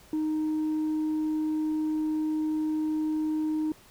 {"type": "tone", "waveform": "sine", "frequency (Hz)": 310, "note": "D#4", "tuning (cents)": -6, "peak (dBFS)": -23, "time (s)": [0.13, 3.72], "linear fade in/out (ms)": 2, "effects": ["tanh soft clip ceiling -24 dBFS", "pink hiss -55 dBFS RMS until 3.9 s"]}